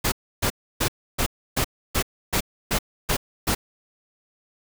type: noise bursts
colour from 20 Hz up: pink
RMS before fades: -22 dBFS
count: 10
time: 0.04-3.55 s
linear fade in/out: 10 ms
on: 81 ms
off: 300 ms
effects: none